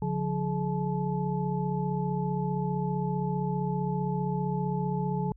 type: tone cluster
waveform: sine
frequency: 143.8 / 179.1 / 422 / 864 Hz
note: D3 / F3 / G#4 / A5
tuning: -36 / +44 / +28 / -32 cents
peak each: -31 / -30 / -35 / -35 dBFS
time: 0.02-5.32 s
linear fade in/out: 2 ms
effects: added 50 Hz sine -50 dBFS peak until 5.36 s